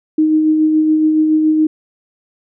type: tone with tremolo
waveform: sine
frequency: 311.1 Hz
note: D#4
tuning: in tune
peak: -8 dBFS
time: 0.18-1.67 s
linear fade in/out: 5 ms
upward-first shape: sine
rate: 7.1 Hz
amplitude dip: 30%
effects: none